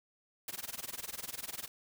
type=noise with tremolo; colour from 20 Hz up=white; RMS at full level=-39 dBFS; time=0.48-1.68 s; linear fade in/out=2 ms; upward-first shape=sine; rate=20 Hz; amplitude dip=95%; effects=none